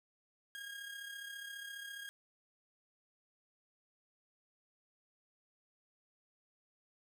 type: tone with amplitude modulation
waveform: 30% pulse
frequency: 1628 Hz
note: G#6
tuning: 35 cents flat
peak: -40 dBFS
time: 0.55-2.09 s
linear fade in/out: 0 ms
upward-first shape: sine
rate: 34.7 Hz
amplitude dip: 50%
effects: none